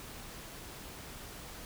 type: silence
effects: pink hiss -47 dBFS RMS until 1.65 s